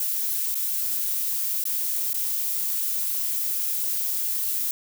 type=noise with dropouts; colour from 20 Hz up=violet; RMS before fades=-26 dBFS; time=0-4.71 s; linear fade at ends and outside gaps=2 ms; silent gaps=0.546-0.553 / 1.64-1.653 / 2.132-2.142 s; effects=none